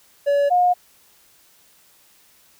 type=tone pair in turn; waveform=triangle / sine; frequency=569 / 716.9 Hz; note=C#5 / F5; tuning=+45 / +45 cents; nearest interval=major third; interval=400 cents; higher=second; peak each=-13 dBFS; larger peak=neither; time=0.26-0.5 / 0.5-0.74 s; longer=neither; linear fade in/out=20 ms; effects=white hiss -55 dBFS RMS until 2.59 s